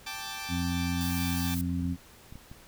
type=chord; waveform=10% pulse; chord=G suspended second; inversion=none; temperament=equal; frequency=784 / 880 / 1174.7 Hz; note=G5 / A5 / D6; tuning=0 / 0 / 0 cents; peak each=-32 dBFS; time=0.06-1.55 s; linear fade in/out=10 ms
type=harmonic tone; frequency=87.31 Hz; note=F2; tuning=in tune; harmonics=1 / 2 / 3; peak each=-32 / -32 / -32 dBFS; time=0.48-1.97 s; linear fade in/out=50 ms
type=noise; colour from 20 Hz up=blue; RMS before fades=-39 dBFS; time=1.01-1.61 s; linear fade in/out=0 ms
type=clicks; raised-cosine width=5 ms; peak=-32 dBFS; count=6; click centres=1.819 / 1.855 / 1.923 / 2.325 / 2.356 / 2.515 s
effects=pink hiss -54 dBFS RMS until 2.67 s